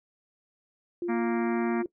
sine tone with pitch glide, 348.1 to 351.1 Hz, F4 to F4, -6 to +9 cents, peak -28 dBFS, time 1.02-1.86 s, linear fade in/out 2 ms, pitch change +15 cents, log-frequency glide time 1.47-1.57 s
harmonic tone, 233.1 Hz, A#3, in tune, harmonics 1 / 3 / 4 / 5 / 6 / 7 / 8 / 9 / 10, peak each -27 / -37 / -39 / -41 / -43 / -44 / -45 / -46 / -47 dBFS, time 1.08-1.83 s, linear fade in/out 20 ms
effects noise-tail reverb RT60 0.1 s tail -19 dB re dry

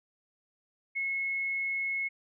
sine tone, 2180 Hz, C#7, 29 cents flat, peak -29 dBFS, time 0.95-2.09 s, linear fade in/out 20 ms, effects none

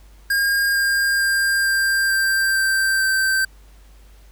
square tone with pitch steps, 1617 / 1606.8 / 1596.6 / 1586.5 / 1576.4 / 1566.4 / 1556.5 Hz, G#6 / G6 / G6 / G6 / G6 / G6 / G6, -47 / +42 / +31 / +20 / +9 / -2 / -13 cents, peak -17 dBFS, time 0.3-3.45 s, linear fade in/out 5 ms, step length 450 ms, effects added 50 Hz sine -44 dBFS peak until 4.31 s + pink hiss -55 dBFS RMS until 4.31 s

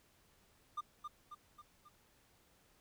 triangle tone with echo, 1200 Hz, D6, 37 cents sharp, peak -35 dBFS, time 0.77-0.81 s, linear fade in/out 10 ms, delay 270 ms, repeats 4, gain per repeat -5 dB, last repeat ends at 1.89 s, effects pink hiss -70 dBFS RMS until 2.8 s

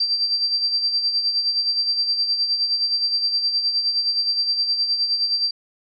sine tone with tremolo, 4699 Hz, D8, in tune, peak -16 dBFS, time 0-5.51 s, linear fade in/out 5 ms, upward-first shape sine, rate 9.6 Hz, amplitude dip 55%, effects none

